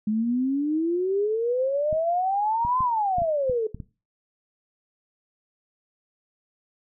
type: exponential two-way sweep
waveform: sine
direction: up then down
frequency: 209.4 to 1041 to 427.3 Hz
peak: -21 dBFS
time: 0.07-3.67 s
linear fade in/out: 5 ms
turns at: 2.81 s
type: clicks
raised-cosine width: 5 ms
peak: -22 dBFS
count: 8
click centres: 1.928 / 2.65 / 2.806 / 3.184 / 3.219 / 3.497 / 3.746 / 3.802 s
effects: noise-tail reverb RT60 0.3 s tail -17 dB re dry